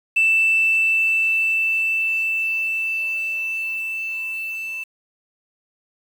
sine tone with level ramp, 2654 Hz, E7, 11 cents sharp, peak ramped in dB -12 to -26 dBFS, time 0.16-4.84 s, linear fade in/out 10 ms, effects tanh soft clip ceiling -10 dBFS + 7-bit

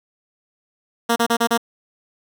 10% pulse tone bursts, 233.1 Hz, A#3, in tune, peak -7 dBFS, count 5, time 1.09-1.577 s, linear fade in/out 10 ms, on 71 ms, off 33 ms, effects none

